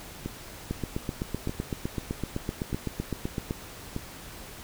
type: two click trains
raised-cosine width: 3 ms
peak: -18 / -16 dBFS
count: 4 / 23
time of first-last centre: 0.26-3.964 / 0.71-3.509 s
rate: 0.81 / 7.86 Hz
effects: pink hiss -44 dBFS RMS until 4.63 s